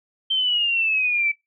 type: exponential sweep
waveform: sine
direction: down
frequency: 3136 to 2300 Hz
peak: -18 dBFS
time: 0.3-1.32 s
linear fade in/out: 10 ms
effects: noise-tail reverb RT60 0.2 s tail -22 dB re dry